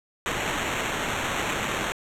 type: noise with sample-and-hold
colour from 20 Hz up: blue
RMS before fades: -28 dBFS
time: 0.26-1.92 s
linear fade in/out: 0 ms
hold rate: 4900 Hz
effects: low-pass 10000 Hz 12 dB/octave